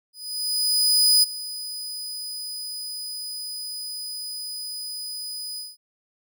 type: tone with ADSR envelope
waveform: sawtooth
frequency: 4978 Hz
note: D#8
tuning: in tune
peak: -11 dBFS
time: 0.13-5.77 s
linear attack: 1100 ms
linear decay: 16 ms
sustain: -17 dB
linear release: 190 ms
effects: none